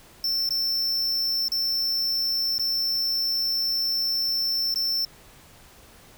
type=tone with dropouts; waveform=square; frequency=5370 Hz; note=E8; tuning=31 cents sharp; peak=-23 dBFS; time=0.24-5.05 s; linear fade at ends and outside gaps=2 ms; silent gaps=0.491-0.506 / 1.483-1.518 / 2.582-2.595 / 4.742-4.758 s; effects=pink hiss -51 dBFS RMS until 6.17 s